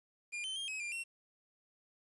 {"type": "tone with pitch steps", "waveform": "45% pulse", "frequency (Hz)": [2410, 3081, 3211, 2553, 2392, 2723], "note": ["D7", "G7", "G7", "D#7", "D7", "F7"], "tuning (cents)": [44, -31, 41, 44, 31, -44], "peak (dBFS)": -38, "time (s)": [0.32, 1.04], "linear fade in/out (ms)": 20, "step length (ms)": 120, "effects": ["resampled to 24000 Hz", "11-bit"]}